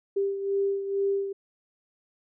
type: beating tone pair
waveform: sine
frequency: 395.2 / 397.4 Hz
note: G4 / G4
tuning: +14 / +24 cents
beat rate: 2.2 Hz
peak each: -25 / -32 dBFS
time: 0.16-1.33 s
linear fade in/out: 10 ms
effects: none